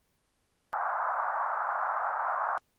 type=band-pass noise; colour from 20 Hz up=white; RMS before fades=-31 dBFS; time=0.73-2.58 s; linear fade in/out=0 ms; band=670 to 1400 Hz; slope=48 dB/octave; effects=pink hiss -73 dBFS RMS until 2.78 s + Opus 24 kbps